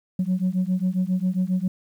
sine beating tone pair, 180.7 / 188.1 Hz, F#3 / F#3, -41 / +29 cents, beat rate 7.4 Hz, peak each -22 dBFS, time 0.19-1.68 s, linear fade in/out 5 ms, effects tanh soft clip ceiling -16 dBFS + 9-bit

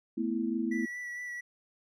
sine chord, A suspended second, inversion none, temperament equal with one note detuned, 221.5 / 246.9 / 329.6 Hz, A3 / B3 / E4, +12 / 0 / 0 cents, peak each -33 dBFS, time 0.17-0.86 s, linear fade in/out 10 ms
triangle tone with vibrato, 1955 Hz, B6, 18 cents flat, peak -35 dBFS, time 0.71-1.41 s, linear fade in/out 10 ms, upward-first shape sine, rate 4.4 Hz, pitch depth 17 cents each way
effects none

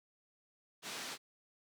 white band-pass noise, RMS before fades -44 dBFS, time 0.82-1.18 s, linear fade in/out 50 ms, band 170 to 5400 Hz, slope 12 dB/octave, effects none

